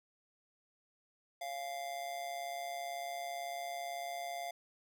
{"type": "tone with amplitude modulation", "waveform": "square", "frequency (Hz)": 694, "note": "F5", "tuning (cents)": -11, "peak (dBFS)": -37, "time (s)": [1.41, 4.51], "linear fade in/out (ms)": 5, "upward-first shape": "sine", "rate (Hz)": 138, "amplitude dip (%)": 60, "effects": []}